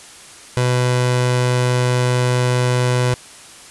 sawtooth tone pair together, 124.7 / 249.4 Hz, B2 / B3, +17 / +17 cents, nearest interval octave, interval 1200 cents, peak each -10 / -20 dBFS, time 0.57-3.14 s, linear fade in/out 0 ms, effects white hiss -40 dBFS RMS until 3.7 s + resampled to 24000 Hz

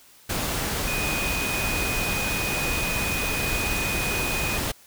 sine tone in noise, 2489 Hz, D#7, in tune, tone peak -28 dBFS, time 0.87-4.58 s, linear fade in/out 10 ms, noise pink, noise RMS -27 dBFS, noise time 0.29-4.72 s, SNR -4 dB, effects white hiss -53 dBFS RMS until 4.86 s

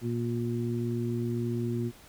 harmonic tone, 118.4 Hz, A#2, 27 cents sharp, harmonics 1 / 2 / 3, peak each -31 / -32 / -34 dBFS, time 0.01-1.92 s, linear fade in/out 50 ms, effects pink hiss -54 dBFS RMS until 2.08 s

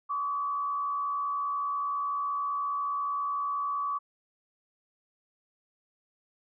sine tone with frequency modulation, 1141 Hz, C#6, 50 cents sharp, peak -28 dBFS, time 0.09-3.99 s, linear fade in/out 20 ms, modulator 74.4 Hz, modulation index 0.53, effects none

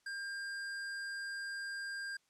square tone, 1600 Hz, G6, 35 cents sharp, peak -40 dBFS, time 0.06-2.17 s, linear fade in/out 5 ms, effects white hiss -75 dBFS RMS until 2.29 s + low-pass 8000 Hz 12 dB/octave

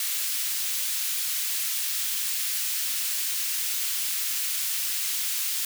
white high-pass noise, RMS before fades -28 dBFS, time 0-5.65 s, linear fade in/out 2 ms, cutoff 2200 Hz, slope 12 dB/octave, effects none

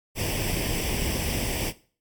pink noise with comb filter, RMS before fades -27 dBFS, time 0.15-1.73 s, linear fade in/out 50 ms, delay 0.37 ms, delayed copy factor +0.75, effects noise-tail reverb RT60 0.4 s tail -17 dB re dry + MP3 96 kbps

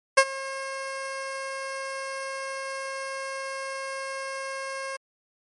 15% pulse tone with ADSR envelope, 538 Hz, C5, 48 cents sharp, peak -5 dBFS, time 0.17-4.97 s, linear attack 11 ms, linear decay 59 ms, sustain -20 dB, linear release 12 ms, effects MP3 48 kbps

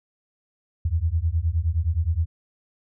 sine beating tone pair, 77.78 / 87.38 Hz, D#2 / F2, 0 / +1 cents, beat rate 9.6 Hz, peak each -23 dBFS, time 0.85-2.26 s, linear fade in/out 5 ms, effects none

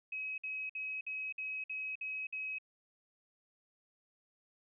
sine tone bursts, 2548 Hz, D#7, 41 cents sharp, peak -37 dBFS, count 8, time 0.12-2.585 s, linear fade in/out 5 ms, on 260 ms, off 55 ms, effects none

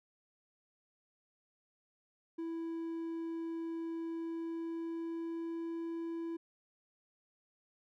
triangle tone with pitch glide, 330.2 to 332.7 Hz, E4 to E4, +3 to +16 cents, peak -35 dBFS, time 2.38-6.37 s, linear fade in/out 10 ms, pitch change +13 cents, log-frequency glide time 4.02-5.78 s, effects none

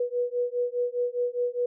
sine beating tone pair, 485.8 / 490.7 Hz, B4 / B4, -29 / -11 cents, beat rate 4.9 Hz, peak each -28 dBFS, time 0-1.66 s, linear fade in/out 5 ms, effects none

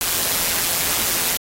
white noise with amplitude modulation, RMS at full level -18 dBFS, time 0.01-1.37 s, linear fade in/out 0 ms, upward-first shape sine, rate 172 Hz, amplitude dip 60%, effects AAC 48 kbps

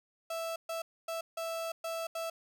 35% pulse tone bursts at uneven times, 659.3 Hz, E5, in tune, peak -33 dBFS, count 6, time 0.3-0.56 / 0.69-0.82 / 1.08-1.21 / 1.37-1.72 / 1.84-2.07 / 2.15-2.3 s, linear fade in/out 5 ms, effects none

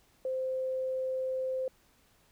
sine tone, 520 Hz, C5, 11 cents flat, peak -30 dBFS, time 0.25-1.68 s, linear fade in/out 2 ms, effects pink hiss -66 dBFS RMS until 2.31 s

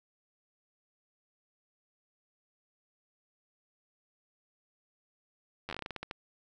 slowing click train, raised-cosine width 0.3 ms, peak -22 dBFS, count 13, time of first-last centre 5.69-6.111 s, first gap 10 ms, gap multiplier 1.21, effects none

